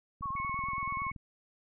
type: click train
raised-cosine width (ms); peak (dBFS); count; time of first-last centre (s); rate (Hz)
5; -33; 21; 0.21-1.162; 21
type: tone with vibrato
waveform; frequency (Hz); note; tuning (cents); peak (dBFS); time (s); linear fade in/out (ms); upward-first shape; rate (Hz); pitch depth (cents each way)
sine; 1092; C#6; -26; -33; 0.22-1.11; 10; sine; 9.1; 50
type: tone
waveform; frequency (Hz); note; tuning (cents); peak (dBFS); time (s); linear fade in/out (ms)
sine; 2208; C#7; -7; -38; 0.36-1.12; 5
effects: none